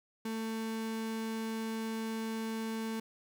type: tone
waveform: 35% pulse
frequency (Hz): 223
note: A3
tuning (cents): +23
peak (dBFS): -33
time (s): 0.25-3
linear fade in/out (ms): 5
effects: none